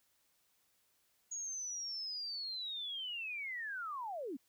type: linear sweep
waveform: sine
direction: down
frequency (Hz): 6720 to 234.3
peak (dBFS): -39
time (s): 1.31-4.37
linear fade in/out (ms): 10
effects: white hiss -75 dBFS RMS until 4.48 s